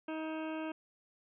harmonic tone with a mistuned harmonic, 315.8 Hz, D#4, 26 cents sharp, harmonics 1 / 2 / 3 / 4 / 5 / 7 / 8 / 9 / 10, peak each -38 / -43 / -47 / -51 / -50 / -56 / -54 / -54 / -59 dBFS, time 0.08-0.72 s, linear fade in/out 5 ms, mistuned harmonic 9, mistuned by -56 cents, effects none

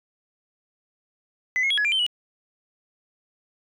sine tone with pitch steps, 2015 / 2162 / 3326 / 1686 / 2382 / 3100 / 2930 Hz, B6 / C#7 / G#7 / G#6 / D7 / G7 / F#7, +34 / -44 / +2 / +26 / +24 / -20 / -18 cents, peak -18 dBFS, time 1.56-2.064 s, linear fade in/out 0 ms, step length 72 ms, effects tanh soft clip ceiling -17 dBFS

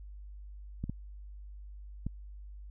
clicks, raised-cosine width 5 ms, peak -22 dBFS, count 3, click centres 0.84 / 0.896 / 2.066 s, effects added 50 Hz sine -44 dBFS peak until 2.7 s

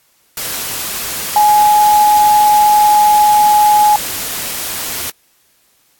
sine tone in noise, 840 Hz, G#5, 19 cents sharp, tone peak -6 dBFS, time 1.36-3.96 s, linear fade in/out 2 ms, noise white, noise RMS -21 dBFS, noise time 0.37-5.1 s, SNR +12 dB, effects white hiss -55 dBFS RMS until 5.99 s + AAC 64 kbps

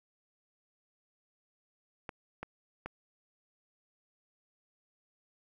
clicks, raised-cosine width 0.5 ms, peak -24 dBFS, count 3, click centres 2.092 / 2.43 / 2.86 s, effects 11-bit

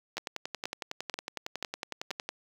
two click trains, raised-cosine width 0.2 ms, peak -16 / -17 dBFS, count 5 / 24, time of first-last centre 0.17-2.112 / 0.18-2.29 s, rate 2.06 / 10.9 Hz, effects high-pass 200 Hz 12 dB/octave + 7-bit

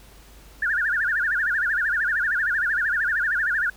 sine tone with vibrato, 1600 Hz, G6, 35 cents sharp, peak -20 dBFS, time 0.62-3.7 s, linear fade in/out 5 ms, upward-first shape sine, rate 13 Hz, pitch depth 220 cents each way, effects added 50 Hz sine -47 dBFS peak until 3.76 s + pink hiss -51 dBFS RMS until 3.76 s

